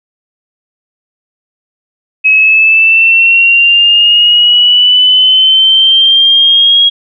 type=linear sweep; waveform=sine; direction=up; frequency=2553 to 3300 Hz; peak=-3 dBFS; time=2.24-6.9 s; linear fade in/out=20 ms; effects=none